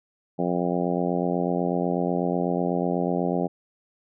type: harmonic tone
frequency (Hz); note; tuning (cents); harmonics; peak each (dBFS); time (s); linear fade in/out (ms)
88.1; F2; +16; 2 / 3 / 4 / 5 / 6 / 7 / 8 / 9; -27 / -29 / -30 / -31 / -32 / -32 / -33 / -34; 0.38-3.48; 20
effects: none